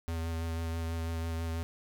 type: tone with vibrato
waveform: square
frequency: 82.41 Hz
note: E2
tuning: in tune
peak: -33 dBFS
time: 0.08-1.63 s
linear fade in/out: 0 ms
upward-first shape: sine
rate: 6.1 Hz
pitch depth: 16 cents each way
effects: none